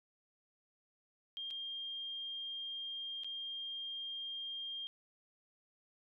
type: tone with dropouts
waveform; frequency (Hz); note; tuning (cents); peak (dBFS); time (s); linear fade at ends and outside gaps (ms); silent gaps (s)
sine; 3208; G7; +39; -40; 1.37-4.87; 0; 1.505-1.509 / 3.235-3.245
effects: none